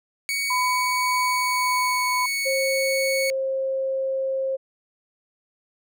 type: tone with pitch glide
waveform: sawtooth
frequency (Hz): 2241 to 2220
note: C#7 to C#7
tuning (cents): +18 to +2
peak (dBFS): -20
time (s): 0.29-3.3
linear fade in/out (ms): 0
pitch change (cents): -16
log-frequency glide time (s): 1.2-2.1
type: tone with tremolo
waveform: sine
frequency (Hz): 1004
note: B5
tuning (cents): +28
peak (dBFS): -21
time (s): 0.5-2.26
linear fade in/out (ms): 5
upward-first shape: sine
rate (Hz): 1.8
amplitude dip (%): 25
type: tone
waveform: sine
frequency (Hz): 533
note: C5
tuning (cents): +32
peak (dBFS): -22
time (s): 2.45-4.57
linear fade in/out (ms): 20
effects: none